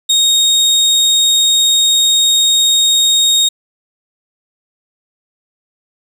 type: tone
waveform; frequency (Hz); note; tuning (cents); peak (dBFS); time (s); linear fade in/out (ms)
30% pulse; 3729; A#7; 0; -6; 0.09-3.49; 10
effects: resampled to 32000 Hz + 8-bit